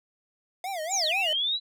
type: tone with vibrato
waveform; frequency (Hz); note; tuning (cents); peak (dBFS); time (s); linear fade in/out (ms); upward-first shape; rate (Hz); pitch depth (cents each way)
square; 698.5; F5; 0; -31; 0.64-1.33; 2; sine; 4.1; 220
type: linear two-way sweep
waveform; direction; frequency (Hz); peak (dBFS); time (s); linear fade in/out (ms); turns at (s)
sine; down then up; 7830 to 2381 to 4015; -24; 0.89-1.6; 50; 1.13
effects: none